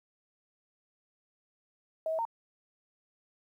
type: tone with pitch steps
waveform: sine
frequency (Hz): 639 / 644 / 917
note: D#5 / E5 / A#5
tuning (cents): +46 / -41 / -29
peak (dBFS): -29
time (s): 2.06-2.252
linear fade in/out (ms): 2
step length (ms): 64
effects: 11-bit